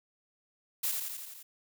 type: noise with echo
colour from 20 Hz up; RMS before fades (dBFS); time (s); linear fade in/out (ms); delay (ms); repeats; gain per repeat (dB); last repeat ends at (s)
blue; -31; 0.83-0.92; 10; 85; 6; -3; 1.43
effects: none